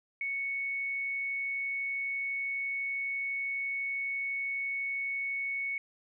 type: tone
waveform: sine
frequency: 2217 Hz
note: C#7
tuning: in tune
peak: -31 dBFS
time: 0.21-5.78 s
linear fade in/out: 2 ms
effects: none